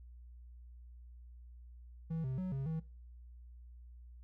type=tone with pitch steps; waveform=triangle; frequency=162.7 / 130.5 / 185.3 / 135.3 / 160.4 Hz; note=E3 / C3 / F#3 / C#3 / E3; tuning=-22 / -4 / +3 / -42 / -47 cents; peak=-33 dBFS; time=2.1-2.8 s; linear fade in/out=10 ms; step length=140 ms; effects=noise-tail reverb RT60 0.4 s tail -21 dB re dry + added 60 Hz sine -51 dBFS peak until 4.23 s